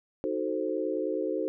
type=chord; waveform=sine; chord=D# diminished seventh; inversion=none; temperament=equal; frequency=311.1 / 370 / 440 / 523.3 Hz; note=D#4 / F#4 / A4 / C5; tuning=0 / 0 / 0 / 0 cents; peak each=-33 dBFS; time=0.24-1.48 s; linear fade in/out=0 ms; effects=none